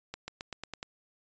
accelerating click train, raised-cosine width 0.2 ms, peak -21 dBFS, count 7, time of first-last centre 0.14-0.829 s, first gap 140 ms, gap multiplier 0.92, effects resampled to 16000 Hz

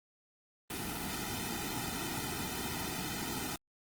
pink noise with comb filter, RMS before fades -38 dBFS, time 0.7-3.56 s, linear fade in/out 2 ms, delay 1.8 ms, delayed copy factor -1, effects Opus 24 kbps

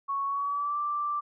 sine tone with pitch glide, 1108.7 to 1174.6 Hz, C#6 to D6, 0 to 0 cents, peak -27 dBFS, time 0.08-1.21 s, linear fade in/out 20 ms, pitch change +100 cents, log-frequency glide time 0.26-0.78 s, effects none

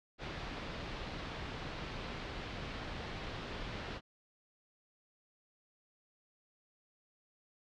pink low-pass noise, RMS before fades -43 dBFS, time 0.18-4.01 s, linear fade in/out 50 ms, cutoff 4200 Hz, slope 24 dB/octave, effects none

